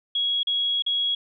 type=tone with dropouts; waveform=sine; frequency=3322 Hz; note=G#7; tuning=in tune; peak=-21 dBFS; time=0.15-1.15 s; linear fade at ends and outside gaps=5 ms; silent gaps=0.432-0.47 / 0.823-0.863 s; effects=none